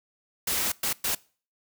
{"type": "noise bursts at uneven times", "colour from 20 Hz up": "white", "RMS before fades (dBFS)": -27, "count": 3, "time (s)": [[0.47, 0.72], [0.83, 0.93], [1.04, 1.15]], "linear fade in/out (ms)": 5, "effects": ["noise-tail reverb RT60 0.4 s tail -23 dB re dry"]}